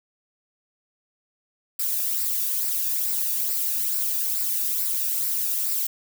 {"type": "noise with flanger", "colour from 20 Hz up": "violet", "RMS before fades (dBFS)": -25, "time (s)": [1.79, 5.87], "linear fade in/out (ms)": 5, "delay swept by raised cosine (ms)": [0.3, 0.98], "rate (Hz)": 2.3, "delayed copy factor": -0.5, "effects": []}